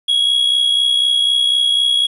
triangle tone with amplitude modulation, 3322 Hz, G#7, in tune, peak -8 dBFS, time 0.08-2.07 s, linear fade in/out 10 ms, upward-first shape sine, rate 64 Hz, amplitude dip 55%, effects resampled to 24000 Hz + 8-bit

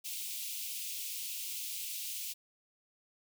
white high-pass noise, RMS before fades -40 dBFS, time 0.04-2.34 s, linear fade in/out 20 ms, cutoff 2400 Hz, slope 48 dB/octave, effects none

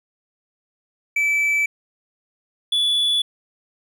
triangle tone pair in turn, 2312 / 3437 Hz, D7 / A7, -28 / -41 cents, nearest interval perfect fifth, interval 687 cents, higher second, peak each -15 dBFS, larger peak neither, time 1.16-1.66 / 2.72-3.22 s, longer neither, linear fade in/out 5 ms, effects none

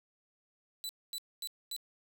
sawtooth tone bursts, 3977 Hz, B7, 11 cents sharp, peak -34 dBFS, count 4, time 0.84-1.764 s, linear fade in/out 0 ms, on 51 ms, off 240 ms, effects none

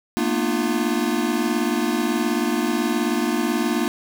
square tone cluster, 225.5 / 244.1 / 301.4 / 348.6 Hz, A3 / B3 / D4 / F4, +43 / -20 / +45 / -3 cents, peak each -26 dBFS, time 0.17-3.88 s, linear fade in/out 0 ms, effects none

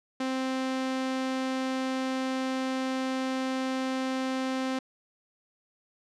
sawtooth tone, 261.6 Hz, C4, in tune, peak -24 dBFS, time 0.2-4.79 s, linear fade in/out 5 ms, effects low-pass 6000 Hz 12 dB/octave

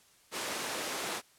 pink high-pass noise, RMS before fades -36 dBFS, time 0.31-1.22 s, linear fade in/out 50 ms, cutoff 350 Hz, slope 12 dB/octave, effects white hiss -63 dBFS RMS until 1.38 s + low-pass 11000 Hz 12 dB/octave

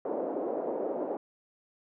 white band-pass noise, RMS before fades -33 dBFS, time 0.05-1.17 s, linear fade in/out 2 ms, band 310 to 590 Hz, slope 24 dB/octave, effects none

